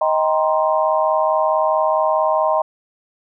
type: chord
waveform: sine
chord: C minor seventh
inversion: first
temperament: just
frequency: 627.9 / 784.9 / 941.9 / 1046.5 Hz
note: Eb5 / G5 / Bb5 / C6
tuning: +16 / +2 / +18 / 0 cents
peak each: -17 / -22 / -21 / -21 dBFS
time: 0.01-2.62 s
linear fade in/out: 5 ms
effects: none